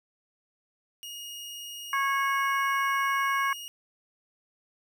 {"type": "tone", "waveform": "sawtooth", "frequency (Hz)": 2867, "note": "F7", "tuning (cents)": 45, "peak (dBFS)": -35, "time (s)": [1.03, 3.68], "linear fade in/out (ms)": 0}
{"type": "harmonic tone", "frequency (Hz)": 549, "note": "C#5", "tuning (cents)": -17, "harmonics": [2, 3, 4], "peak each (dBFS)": [-26, -30, -32], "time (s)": [1.93, 3.53], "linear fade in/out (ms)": 2}
{"effects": []}